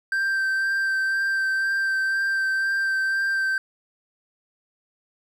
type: tone with vibrato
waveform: triangle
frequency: 1568 Hz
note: G6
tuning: in tune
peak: -19 dBFS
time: 0.12-3.58 s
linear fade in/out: 2 ms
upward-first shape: sine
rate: 2 Hz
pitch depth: 14 cents each way
effects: none